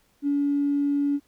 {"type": "tone with tanh clipping", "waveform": "triangle", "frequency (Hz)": 285.1, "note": "C#4", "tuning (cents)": 49, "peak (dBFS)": -20, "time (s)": [0.22, 1.2], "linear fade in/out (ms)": 50, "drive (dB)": 2, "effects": ["pink hiss -65 dBFS RMS until 1.27 s"]}